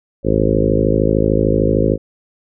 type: harmonic tone with a mistuned harmonic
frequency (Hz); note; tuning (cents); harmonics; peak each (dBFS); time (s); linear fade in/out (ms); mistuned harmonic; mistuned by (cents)
53.3; G#1; +46; 1 / 2 / 3 / 4 / 5 / 6 / 7 / 8 / 9 / 10; -21 / -21 / -21 / -21 / -21 / -21 / -21 / -21 / -21 / -21; 0.23-1.98; 50; 2; -17
effects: none